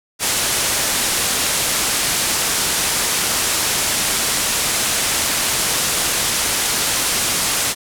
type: low-pass noise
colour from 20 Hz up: white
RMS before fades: -19 dBFS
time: 0.19-7.75 s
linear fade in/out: 50 ms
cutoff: 11000 Hz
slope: 24 dB/octave
effects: none